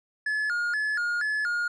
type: tone with vibrato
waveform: triangle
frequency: 1564 Hz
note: G6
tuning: 4 cents flat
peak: -23 dBFS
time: 0.26-1.68 s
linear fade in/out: 5 ms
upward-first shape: square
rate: 2.1 Hz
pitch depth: 160 cents each way
effects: resampled to 22050 Hz